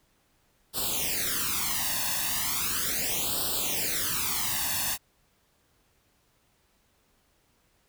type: noise with flanger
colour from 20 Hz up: white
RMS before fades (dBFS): -29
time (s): 0.73-4.98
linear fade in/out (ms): 50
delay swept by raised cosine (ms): 0.23 to 1.13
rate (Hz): 0.37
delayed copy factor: +1
effects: pink hiss -68 dBFS RMS until 7.88 s